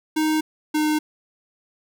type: tone pair in turn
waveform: square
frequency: 311 / 305.5 Hz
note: D#4 / D#4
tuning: -1 / -32 cents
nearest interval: unison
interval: 31 cents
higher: first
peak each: -19 dBFS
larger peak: neither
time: 0.16-0.41 / 0.74-0.99 s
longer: neither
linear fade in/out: 10 ms
effects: none